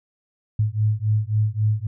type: beating tone pair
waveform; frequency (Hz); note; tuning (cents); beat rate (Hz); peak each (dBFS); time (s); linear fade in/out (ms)
sine; 105.4 / 109.1; G#2 / A2; +26 / -14; 3.7; -21 / -21; 0.59-1.87; 5
effects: none